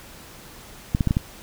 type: clicks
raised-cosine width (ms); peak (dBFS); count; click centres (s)
5; -7; 5; 0.949 / 1.008 / 1.073 / 1.109 / 1.169
effects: pink hiss -44 dBFS RMS until 1.42 s